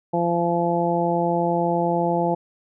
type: harmonic tone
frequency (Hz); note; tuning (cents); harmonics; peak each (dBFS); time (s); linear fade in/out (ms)
171.5; F3; -31; 1 / 2 / 3 / 4 / 5; -25 / -25 / -25 / -25 / -25; 0.13-2.35; 10
effects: none